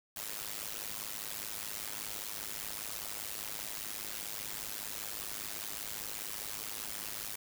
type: noise with amplitude modulation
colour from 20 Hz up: white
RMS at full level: -37 dBFS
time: 0.16-7.36 s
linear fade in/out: 5 ms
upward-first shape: sine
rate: 105 Hz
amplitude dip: 90%
effects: none